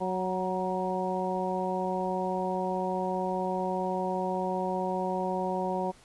harmonic tone with a mistuned harmonic, 185 Hz, F#3, in tune, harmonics 1 / 2 / 3 / 4 / 5, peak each -34 / -34 / -34 / -34 / -34 dBFS, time 0-5.92 s, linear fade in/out 20 ms, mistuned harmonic 5, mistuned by +29 cents, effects pink hiss -57 dBFS RMS until 6.04 s + resampled to 24000 Hz

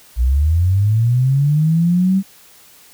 sine linear sweep, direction up, 56.7 to 196 Hz, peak -11 dBFS, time 0.16-2.23 s, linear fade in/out 50 ms, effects white hiss -46 dBFS RMS until 2.93 s

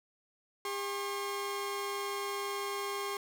sawtooth tone pair together, 402 / 1078 Hz, G4 / C#6, +44 / -49 cents, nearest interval octave + perfect fourth, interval 1707 cents, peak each -33 / -34 dBFS, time 0.65-3.17 s, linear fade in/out 2 ms, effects none

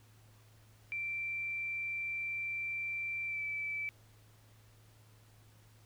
sine tone with pitch glide, 2349 to 2315 Hz, D7 to D7, 0 to -25 cents, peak -35 dBFS, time 0.92-3.89 s, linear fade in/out 0 ms, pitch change -25 cents, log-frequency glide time 3.26-3.42 s, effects added 108 Hz sine -60 dBFS peak until 5.85 s + pink hiss -66 dBFS RMS until 5.85 s

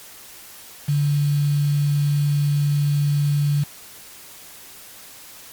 sine tone with quantisation, 145 Hz, D3, 22 cents flat, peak -16 dBFS, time 0.88-3.64 s, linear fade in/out 10 ms, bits 6, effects white hiss -42 dBFS RMS until 5.52 s + MP3 96 kbps

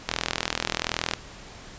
click train, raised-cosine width 0.2 ms, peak -6 dBFS, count 44, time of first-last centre 0.09-1.136 s, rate 41.1 Hz, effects pink hiss -44 dBFS RMS until 1.78 s + resampled to 16000 Hz

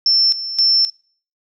sine tone with tremolo, 5360 Hz, E8, 28 cents sharp, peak -10 dBFS, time 0.06-0.9 s, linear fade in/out 2 ms, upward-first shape square, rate 1.9 Hz, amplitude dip 75%, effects noise-tail reverb RT60 0.5 s tail -26 dB re dry

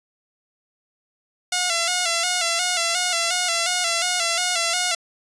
5% pulse tone with vibrato, 698.5 Hz, F5, in tune, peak -8 dBFS, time 1.52-4.95 s, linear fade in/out 5 ms, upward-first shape square, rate 2.8 Hz, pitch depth 57 cents each way, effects resampled to 22050 Hz

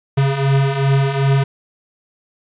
square beating tone pair, 135.3 / 137.9 Hz, C#3 / C#3, -42 / -9 cents, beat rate 2.6 Hz, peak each -20 / -15 dBFS, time 0.17-1.44 s, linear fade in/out 10 ms, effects resampled to 8000 Hz + 8-bit

